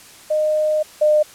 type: tone pair in turn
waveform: sine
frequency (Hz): 614 / 605.9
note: D#5 / D#5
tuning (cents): -23 / -46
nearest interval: unison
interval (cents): 23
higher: first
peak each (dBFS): -15 / -11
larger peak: second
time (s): 0.3-0.83 / 1.01-1.23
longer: first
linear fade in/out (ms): 10
effects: white hiss -43 dBFS RMS until 1.34 s + low-pass 11000 Hz 12 dB/octave